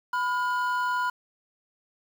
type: tone pair together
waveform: triangle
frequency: 995 / 1426 Hz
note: B5 / F6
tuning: +13 / +36 cents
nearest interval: tritone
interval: 623 cents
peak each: -24 / -27 dBFS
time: 0.13-1.1 s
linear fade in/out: 5 ms
effects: 8-bit